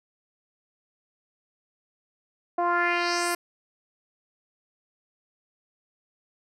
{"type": "tone with low-pass filter sweep", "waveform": "10% pulse", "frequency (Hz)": 347.9, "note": "F4", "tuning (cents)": -7, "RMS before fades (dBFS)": -25, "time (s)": [2.58, 3.35], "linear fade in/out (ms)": 5, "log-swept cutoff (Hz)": [750, 12000], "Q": 2.6, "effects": []}